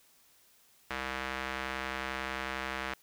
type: tone with band-pass filter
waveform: square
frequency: 65.6 Hz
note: C2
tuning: 5 cents sharp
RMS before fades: -37 dBFS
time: 0.9-2.94 s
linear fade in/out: 5 ms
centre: 1800 Hz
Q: 1.2
effects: white hiss -64 dBFS RMS until 3.02 s